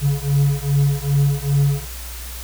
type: beating tone pair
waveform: triangle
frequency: 140 / 142.5 Hz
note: C#3 / C#3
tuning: +18 / +48 cents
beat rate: 2.5 Hz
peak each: -16 dBFS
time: 0.01-1.86 s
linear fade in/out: 50 ms
effects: added 60 Hz sine -31 dBFS peak until 2.43 s + white hiss -35 dBFS RMS until 2.43 s